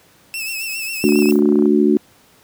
sawtooth tone with vibrato, 2637 Hz, E7, in tune, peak -20 dBFS, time 0.34-1.31 s, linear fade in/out 0 ms, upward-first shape triangle, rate 7.4 Hz, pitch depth 67 cents each way
violet noise with tremolo, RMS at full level -33 dBFS, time 0.36-1.41 s, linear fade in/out 50 ms, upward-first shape sine, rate 8.7 Hz, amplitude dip 50%
sine chord, D major, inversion second, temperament just, 220.2 / 293.7 / 367.1 Hz, A3 / D4 / F#4, +2 / 0 / -14 cents, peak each -15 dBFS, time 1.04-1.97 s, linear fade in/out 0 ms
click train, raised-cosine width 1 ms, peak -17 dBFS, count 18, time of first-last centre 1.09-1.657 s, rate 30 Hz
effects pink hiss -51 dBFS RMS until 2.43 s + high-pass 100 Hz 12 dB/octave

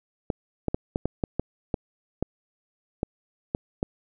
clicks, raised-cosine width 2 ms, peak -11 dBFS, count 12, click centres 0.302 / 0.683 / 0.745 / 0.959 / 1.056 / 1.238 / 1.396 / 1.742 / 2.226 / 3.031 / 3.549 / 3.829 s, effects none

